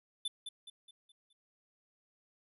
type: tone with echo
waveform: square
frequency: 3520 Hz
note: A7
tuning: in tune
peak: -34 dBFS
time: 0.25-0.28 s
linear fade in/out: 5 ms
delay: 210 ms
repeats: 5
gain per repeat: -7 dB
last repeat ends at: 1.33 s
effects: resampled to 32000 Hz